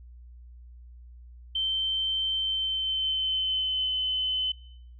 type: tone with pitch glide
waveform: sine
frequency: 3106 to 3040 Hz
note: G7 to F#7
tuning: -17 to +46 cents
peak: -25 dBFS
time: 1.55-4.52 s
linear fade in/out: 5 ms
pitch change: -37 cents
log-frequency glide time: 2.34-3.92 s
effects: noise-tail reverb RT60 0.7 s tail -19 dB re dry + added 60 Hz sine -45 dBFS peak until 4.99 s